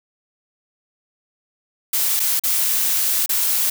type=noise with dropouts; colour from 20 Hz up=blue; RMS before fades=-19 dBFS; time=1.93-3.7 s; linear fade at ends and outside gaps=5 ms; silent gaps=2.196-2.2 / 2.396-2.436 / 3.261-3.292 s; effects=none